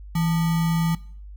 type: tone with sample-and-hold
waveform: sine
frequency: 164.81 Hz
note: E3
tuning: in tune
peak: -19 dBFS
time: 0.15-0.95 s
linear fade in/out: 5 ms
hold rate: 1050 Hz
effects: noise-tail reverb RT60 0.5 s tail -19 dB re dry + added 50 Hz sine -37 dBFS peak until 1.36 s